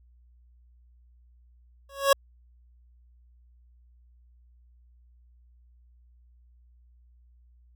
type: tone with exponential growth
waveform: 25% pulse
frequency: 553 Hz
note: C#5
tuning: 4 cents flat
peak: -10 dBFS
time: 1.89-2.13 s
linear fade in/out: 5 ms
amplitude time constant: 52 ms
effects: added 60 Hz sine -55 dBFS peak until 7.75 s

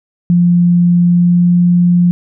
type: tone with pitch glide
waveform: sine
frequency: 174.61 to 175.72 Hz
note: F3 to F3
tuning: 0 to +11 cents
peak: -6 dBFS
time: 0.3-2.11 s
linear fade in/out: 0 ms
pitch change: +11 cents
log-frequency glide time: 1.06-1.56 s
effects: none

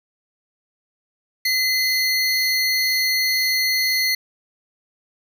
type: tone pair together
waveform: square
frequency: 2041 / 4325 Hz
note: C7 / C#8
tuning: -44 / -43 cents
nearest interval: octave + minor second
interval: 1301 cents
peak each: -21 dBFS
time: 1.45-4.15 s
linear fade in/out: 5 ms
effects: none

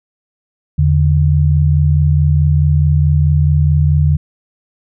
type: tone pair together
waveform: sine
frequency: 82.41 / 147.06 Hz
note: E2 / D3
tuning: 0 / +3 cents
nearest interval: minor seventh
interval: 1003 cents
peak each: -11 dBFS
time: 0.78-4.17 s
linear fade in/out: 10 ms
effects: none

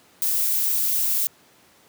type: noise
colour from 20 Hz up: violet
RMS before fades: -22 dBFS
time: 0.22-1.27 s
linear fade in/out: 0 ms
effects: pink hiss -55 dBFS RMS until 1.88 s + high-pass 150 Hz 12 dB/octave

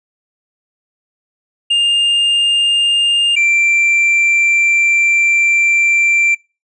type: tone pair in turn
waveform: triangle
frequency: 2812 / 2354 Hz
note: F7 / D7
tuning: +11 / +3 cents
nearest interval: minor third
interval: 308 cents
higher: first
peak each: -8 dBFS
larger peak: neither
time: 1.7-3.36 / 3.36-6.35 s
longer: second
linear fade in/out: 10 ms
effects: noise-tail reverb RT60 0.3 s tail -25 dB re dry + resampled to 22050 Hz

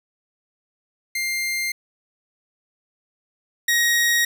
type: tone pair in turn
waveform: sawtooth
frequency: 2100 / 1886 Hz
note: C7 / A#6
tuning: +6 / +20 cents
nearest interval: major second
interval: 186 cents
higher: first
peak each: -19 / -13 dBFS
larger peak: second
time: 1.15-1.72 / 3.68-4.25 s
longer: neither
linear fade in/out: 5 ms
effects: none

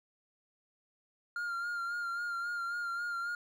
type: tone with vibrato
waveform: triangle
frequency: 1401 Hz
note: F6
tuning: 5 cents sharp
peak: -32 dBFS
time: 1.36-3.35 s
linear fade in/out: 2 ms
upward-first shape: sine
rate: 3.7 Hz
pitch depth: 32 cents each way
effects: none

